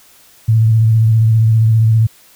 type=tone with vibrato; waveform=sine; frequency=111.6 Hz; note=A2; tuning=25 cents sharp; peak=-7 dBFS; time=0.48-2.07 s; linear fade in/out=10 ms; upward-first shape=square; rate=15 Hz; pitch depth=27 cents each way; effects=white hiss -46 dBFS RMS until 2.35 s